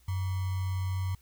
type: tone with sample-and-hold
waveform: sine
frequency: 93.6 Hz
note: F#2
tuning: 20 cents sharp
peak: -28 dBFS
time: 0.08-1.15 s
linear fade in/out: 5 ms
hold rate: 1050 Hz
effects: added 60 Hz sine -60 dBFS peak until 1.21 s + white hiss -66 dBFS RMS until 1.21 s